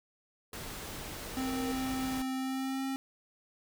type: tone with exponential growth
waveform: sine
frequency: 467.7 Hz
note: A#4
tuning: 6 cents sharp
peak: -37 dBFS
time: 0.52-1.72 s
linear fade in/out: 0 ms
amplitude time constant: 260 ms
type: noise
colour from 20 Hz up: pink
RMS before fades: -42 dBFS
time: 0.53-2.22 s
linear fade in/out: 2 ms
type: tone with pitch glide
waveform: square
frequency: 261.6 to 267.7 Hz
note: C4 to C4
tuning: 0 to +40 cents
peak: -33 dBFS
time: 1.37-2.96 s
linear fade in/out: 0 ms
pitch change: +40 cents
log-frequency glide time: 2.35-2.84 s
effects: none